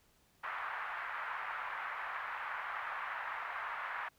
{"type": "band-pass noise", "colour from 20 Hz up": "pink", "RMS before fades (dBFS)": -41, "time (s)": [0.43, 4.09], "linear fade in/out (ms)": 10, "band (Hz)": [940, 1900], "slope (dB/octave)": 24, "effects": ["pink hiss -70 dBFS RMS until 4.18 s"]}